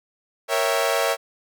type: chord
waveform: sawtooth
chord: A# diminished seventh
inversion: none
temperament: equal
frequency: 466.2 / 554.4 / 659.3 / 784 Hz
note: A#4 / C#5 / E5 / G5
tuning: 0 / 0 / 0 / 0 cents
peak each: -22 / -20 / -20 / -25 dBFS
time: 0.48-1.17 s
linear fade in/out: 50 ms
effects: none